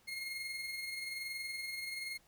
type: tone with amplitude modulation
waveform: 30% pulse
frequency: 2146 Hz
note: C7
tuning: 43 cents sharp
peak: -35 dBFS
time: 0.07-2.18 s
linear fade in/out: 20 ms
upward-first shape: sine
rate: 21.1 Hz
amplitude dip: 40%
effects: pink hiss -68 dBFS RMS until 2.27 s